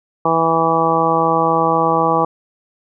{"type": "harmonic tone", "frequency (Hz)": 163.9, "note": "E3", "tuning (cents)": -10, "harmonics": [1, 2, 3, 4, 5, 6, 7], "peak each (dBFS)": [-24, -22, -19, -22, -18, -21, -18], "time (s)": [0.25, 2.25], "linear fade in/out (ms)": 5, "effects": []}